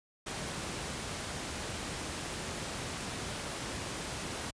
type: noise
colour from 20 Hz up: pink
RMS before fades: -38 dBFS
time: 0.26-4.51 s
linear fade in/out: 10 ms
effects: high-pass 60 Hz 12 dB/octave + resampled to 22050 Hz